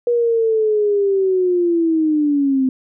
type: linear sweep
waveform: sine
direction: down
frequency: 482.3 to 257.8 Hz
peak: -13 dBFS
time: 0.07-2.69 s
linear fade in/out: 2 ms
effects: none